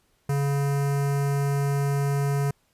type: tone with notch filter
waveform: square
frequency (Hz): 140.8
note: C#3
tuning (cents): +27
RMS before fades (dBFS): -24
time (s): 0.29-2.51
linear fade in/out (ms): 5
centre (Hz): 3500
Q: 0.86
effects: pink hiss -67 dBFS RMS until 2.73 s + resampled to 32000 Hz